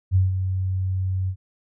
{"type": "tone with ADSR envelope", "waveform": "sine", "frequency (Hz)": 93.8, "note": "F#2", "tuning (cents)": 24, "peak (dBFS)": -13, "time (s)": [0.11, 1.36], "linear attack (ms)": 45, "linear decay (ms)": 160, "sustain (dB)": -8, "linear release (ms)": 74, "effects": []}